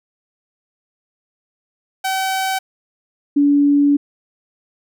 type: tone pair in turn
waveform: sawtooth / sine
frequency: 764 / 286.5 Hz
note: G5 / D4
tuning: -45 / -43 cents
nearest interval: octave + perfect fourth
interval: 1698 cents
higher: first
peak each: -14 / -10 dBFS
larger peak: second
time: 2.04-2.59 / 3.36-3.97 s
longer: second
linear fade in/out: 10 ms
effects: none